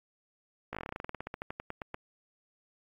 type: slowing click train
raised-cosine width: 0.5 ms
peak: -22 dBFS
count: 23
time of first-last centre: 0.73-1.944 s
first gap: 17 ms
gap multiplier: 1.1
effects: AAC 64 kbps